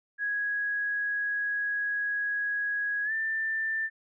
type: tone with pitch glide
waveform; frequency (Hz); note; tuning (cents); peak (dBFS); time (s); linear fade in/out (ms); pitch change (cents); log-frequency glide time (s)
sine; 1661 to 1780.2; G#6 to A6; 0 to +20; -27; 0.18-3.9; 50; +120; 3.04-3.12
effects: none